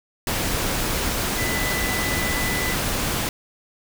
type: tone in noise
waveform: sine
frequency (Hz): 1995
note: B6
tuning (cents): +17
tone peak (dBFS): -27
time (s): 1.38-2.74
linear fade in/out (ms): 2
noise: pink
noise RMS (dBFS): -24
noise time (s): 0.27-3.29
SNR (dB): -6
effects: none